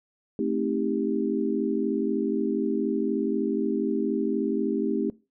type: chord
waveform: sine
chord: A half-diminished seventh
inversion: none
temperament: just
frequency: 220 / 264 / 316.8 / 396 Hz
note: A3 / C4 / Eb4 / G4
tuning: 0 / +16 / +31 / +18 cents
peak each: -29 dBFS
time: 0.39-5.1 s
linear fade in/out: 2 ms
effects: noise-tail reverb RT60 0.3 s tail -22 dB re dry